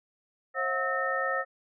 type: tone cluster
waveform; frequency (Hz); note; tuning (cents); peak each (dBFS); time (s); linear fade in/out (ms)
sine; 535 / 660 / 729 / 1295 / 1826; C5 / E5 / F#5 / E6 / A#6; +38 / +2 / -26 / -31 / -36; -32 / -40 / -36 / -31 / -31; 0.54-1.45; 50
effects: none